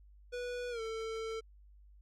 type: tone with pitch glide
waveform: square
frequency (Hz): 490 to 446.7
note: B4 to A4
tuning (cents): -14 to +26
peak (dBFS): -38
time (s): 0.32-1.41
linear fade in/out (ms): 20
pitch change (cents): -160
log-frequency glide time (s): 0.7-0.81
effects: added 50 Hz sine -56 dBFS peak until 2.01 s + low-pass 6000 Hz 12 dB/octave